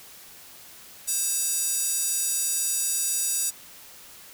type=tone with high-pass filter; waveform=square; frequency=531 Hz; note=C5; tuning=25 cents sharp; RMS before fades=-26 dBFS; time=1.07-3.51 s; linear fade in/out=20 ms; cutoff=7800 Hz; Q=2.5; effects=white hiss -47 dBFS RMS until 4.33 s